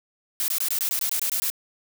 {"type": "noise bursts", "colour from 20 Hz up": "blue", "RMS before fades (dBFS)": -25, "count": 11, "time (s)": [0.4, 1.501], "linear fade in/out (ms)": 0, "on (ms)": 81, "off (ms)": 21, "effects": []}